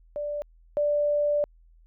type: tone pair in turn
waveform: sine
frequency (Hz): 587.3 / 587.3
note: D5 / D5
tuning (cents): 0 / 0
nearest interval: unison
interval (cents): 0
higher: neither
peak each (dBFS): -28 / -21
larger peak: second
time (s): 0.16-0.42 / 0.77-1.44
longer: second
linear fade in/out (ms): 0
effects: added 41 Hz sine -53 dBFS peak until 1.86 s